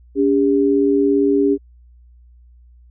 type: tone pair together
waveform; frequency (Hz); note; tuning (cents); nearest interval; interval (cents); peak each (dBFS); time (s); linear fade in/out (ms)
sine; 283.9 / 401.5; C#4 / G4; +41 / +41; tritone; 600; -15; 0.15-1.58; 50
effects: added 60 Hz sine -44 dBFS peak until 2.9 s